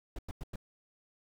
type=noise bursts; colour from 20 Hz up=brown; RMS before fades=-39 dBFS; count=4; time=0.16-0.559 s; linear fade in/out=2 ms; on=27 ms; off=97 ms; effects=none